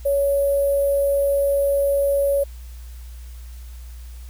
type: tone with sample-and-hold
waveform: sine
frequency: 560 Hz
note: C#5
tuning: 18 cents sharp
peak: -16 dBFS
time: 0.05-2.44 s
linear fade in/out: 10 ms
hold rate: 11025 Hz
effects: added 60 Hz sine -34 dBFS peak until 4.29 s + white hiss -51 dBFS RMS until 4.29 s